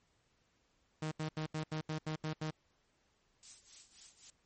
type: tone bursts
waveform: sawtooth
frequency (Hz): 155.8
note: D#3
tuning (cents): +3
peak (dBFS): -32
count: 9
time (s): 1.02-2.507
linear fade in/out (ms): 5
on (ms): 95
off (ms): 79
type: noise with tremolo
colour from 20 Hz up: violet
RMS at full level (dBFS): -44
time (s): 3.43-4.3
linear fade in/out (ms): 0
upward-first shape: sine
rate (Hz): 3.8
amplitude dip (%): 80
effects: pink hiss -75 dBFS RMS until 4.45 s + MP3 32 kbps